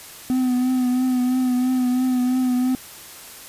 triangle tone with vibrato, 252.7 Hz, B3, 40 cents sharp, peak -15 dBFS, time 0.3-2.75 s, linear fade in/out 0 ms, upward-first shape triangle, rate 3 Hz, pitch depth 39 cents each way, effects white hiss -40 dBFS RMS until 3.48 s + resampled to 32000 Hz

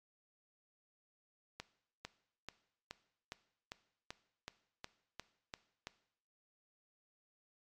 accelerating click train, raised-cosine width 0.2 ms, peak -26 dBFS, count 12, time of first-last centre 1.6-5.87 s, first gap 450 ms, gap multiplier 0.97, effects noise-tail reverb RT60 0.7 s tail -17 dB re dry + MP3 96 kbps

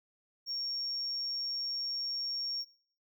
triangle tone, 5530 Hz, F8, 18 cents flat, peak -30 dBFS, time 0.46-2.65 s, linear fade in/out 50 ms, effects noise-tail reverb RT60 0.6 s tail -25 dB re dry + tanh soft clip ceiling -31 dBFS

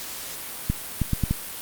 clicks, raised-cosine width 5 ms, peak -9 dBFS, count 5, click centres 0.7 / 1.017 / 1.133 / 1.237 / 1.31 s, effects white hiss -35 dBFS RMS until 1.61 s + Opus 48 kbps

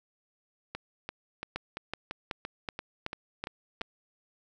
two click trains, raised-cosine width 0.3 ms, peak -20 / -17 dBFS, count 10 / 7, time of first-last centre 0.75-3.811 / 1.56-3.816 s, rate 2.94 / 2.66 Hz, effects none

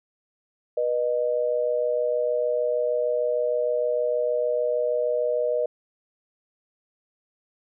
sine tone pair together, 486.6 / 613.1 Hz, B4 / D#5, -26 / -26 cents, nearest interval major third, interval 400 cents, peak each -24 dBFS, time 0.77-5.66 s, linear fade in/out 5 ms, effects none

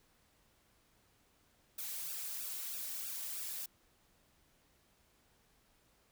blue noise with flanger, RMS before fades -42 dBFS, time 1.78-3.66 s, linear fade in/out 5 ms, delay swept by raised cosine 0.95 to 3.05 ms, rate 3.1 Hz, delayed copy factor -0.9, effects pink hiss -71 dBFS RMS until 6.11 s

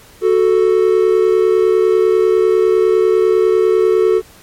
triangle tone pair together, 370 / 440 Hz, F#4 / A4, 0 / 0 cents, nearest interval minor third, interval 300 cents, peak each -10 dBFS, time 0.21-4.22 s, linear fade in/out 50 ms, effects pink hiss -43 dBFS RMS until 4.42 s + MP3 64 kbps

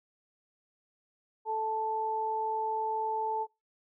sine tone pair together, 439 / 878 Hz, A4 / A5, -4 / -4 cents, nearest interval octave, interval 1200 cents, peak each -35 / -30 dBFS, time 1.45-3.47 s, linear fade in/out 50 ms, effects noise-tail reverb RT60 0.2 s tail -21 dB re dry

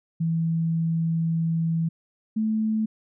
sine tone pair in turn, 164.2 / 218.2 Hz, E3 / A3, -6 / -14 cents, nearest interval perfect fourth, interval 492 cents, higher second, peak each -21 dBFS, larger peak neither, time 0.2-1.89 / 2.36-2.86 s, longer first, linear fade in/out 10 ms, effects none

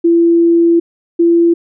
sine tone pair in turn, 337.6 / 339 Hz, E4 / E4, +41 / +49 cents, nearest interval unison, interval 8 cents, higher second, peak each -6 dBFS, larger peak neither, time 0.04-0.8 / 1.19-1.54 s, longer first, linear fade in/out 10 ms, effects none

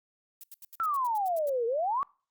violet noise bursts, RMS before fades -45 dBFS, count 11, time 0.41-1.495 s, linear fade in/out 0 ms, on 25 ms, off 81 ms
sine exponential two-way sweep, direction down then up, 1368 to 449 to 1167 Hz, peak -26 dBFS, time 0.8-2.03 s, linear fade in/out 0 ms, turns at 1.66 s
effects noise-tail reverb RT60 0.4 s tail -25 dB re dry + Opus 48 kbps

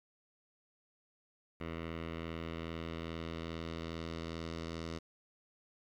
10% pulse tone with low-pass filter sweep, 82.41 Hz, E2, in tune, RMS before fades -42 dBFS, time 1.6-4.99 s, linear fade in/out 10 ms, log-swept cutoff 2500 to 5200 Hz, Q 1.5, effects 11-bit

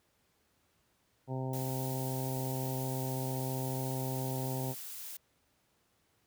harmonic tone, 130.8 Hz, C3, in tune, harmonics 1 / 2 / 3 / 4 / 5 / 6 / 7, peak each -35 / -41 / -43 / -45 / -47 / -47 / -47 dBFS, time 1.27-4.75 s, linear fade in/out 50 ms
blue noise, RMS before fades -44 dBFS, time 1.53-5.17 s, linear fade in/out 5 ms
effects pink hiss -73 dBFS RMS until 6.26 s + high-pass 60 Hz 12 dB/octave

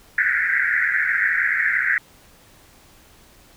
pink band-pass noise, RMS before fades -20 dBFS, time 0.18-1.98 s, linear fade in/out 2 ms, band 1500 to 2100 Hz, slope 96 dB/octave, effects pink hiss -51 dBFS RMS until 3.56 s

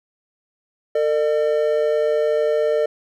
triangle tone pair together, 451.6 / 602.8 Hz, A4 / D5, +45 / +45 cents, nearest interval perfect fourth, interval 500 cents, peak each -17 dBFS, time 0.95-2.86 s, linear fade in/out 5 ms, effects none

